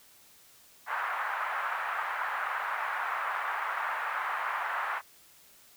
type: band-pass noise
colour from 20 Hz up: white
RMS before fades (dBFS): -33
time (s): 0.86-5.02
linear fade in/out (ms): 50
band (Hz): 840 to 1600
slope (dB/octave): 24
effects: white hiss -58 dBFS RMS until 5.76 s